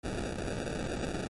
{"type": "noise with sample-and-hold", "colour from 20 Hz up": "white", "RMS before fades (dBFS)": -35, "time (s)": [0.03, 1.28], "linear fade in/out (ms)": 20, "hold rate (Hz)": 1050, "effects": ["MP3 48 kbps"]}